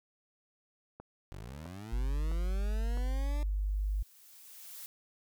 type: click train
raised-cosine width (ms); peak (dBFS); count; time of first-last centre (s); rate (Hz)
1; -32; 4; 1-2.974; 1.52
type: linear sweep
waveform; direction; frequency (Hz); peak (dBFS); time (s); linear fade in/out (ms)
20% pulse; up; 43 to 298.8; -38; 1.32-3.43; 0
type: tone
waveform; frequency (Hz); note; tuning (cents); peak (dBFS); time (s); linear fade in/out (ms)
sine; 50.1; G1; +38; -29; 1.92-4.03; 10
type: noise with exponential growth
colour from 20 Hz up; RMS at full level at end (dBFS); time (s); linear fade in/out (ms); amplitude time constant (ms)
blue; -45; 2.88-4.86; 0; 430
effects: none